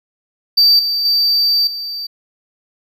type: tone with level steps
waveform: triangle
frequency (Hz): 4643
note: D8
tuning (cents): -21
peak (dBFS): -6 / -14 / -10 / -21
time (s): 0.57-2.07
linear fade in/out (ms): 10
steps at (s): 0.79 / 1.05 / 1.67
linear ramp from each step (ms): 2
effects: none